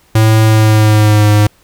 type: tone with pitch glide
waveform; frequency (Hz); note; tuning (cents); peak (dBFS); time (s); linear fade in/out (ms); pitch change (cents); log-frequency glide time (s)
square; 110 to 104.85; A2 to G#2; 0 to +17; -6; 0.15-1.47; 5; -83; 0.44-1.29
effects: pink hiss -50 dBFS RMS until 1.63 s